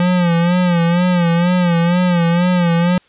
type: tone with vibrato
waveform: square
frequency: 174.61 Hz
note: F3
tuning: in tune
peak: -12 dBFS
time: 0-2.98 s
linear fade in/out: 2 ms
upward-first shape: sine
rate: 2.1 Hz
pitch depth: 67 cents each way
effects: white hiss -52 dBFS RMS until 3.08 s + resampled to 8000 Hz